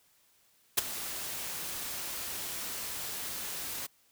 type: noise with ADSR envelope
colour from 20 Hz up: white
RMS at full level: -23 dBFS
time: 0.77-3.87 s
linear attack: 13 ms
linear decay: 16 ms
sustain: -15 dB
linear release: 11 ms
effects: white hiss -67 dBFS RMS until 4.11 s